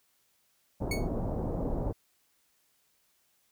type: low-pass noise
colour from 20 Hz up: pink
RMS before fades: -32 dBFS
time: 0.8-1.93 s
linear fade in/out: 20 ms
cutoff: 730 Hz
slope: 24 dB/octave
type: tone with exponential decay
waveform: sawtooth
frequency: 2217 Hz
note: C#7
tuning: in tune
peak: -26 dBFS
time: 0.91-1.08 s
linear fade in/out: 5 ms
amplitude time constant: 36 ms
effects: white hiss -71 dBFS RMS until 3.51 s